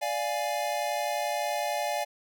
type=chord; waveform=square; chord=D diminished; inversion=none; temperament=equal; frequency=587.3 / 698.5 / 830.6 Hz; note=D5 / F5 / Ab5; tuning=0 / 0 / 0 cents; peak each=-33 dBFS; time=0.01-2.05 s; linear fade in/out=20 ms; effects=none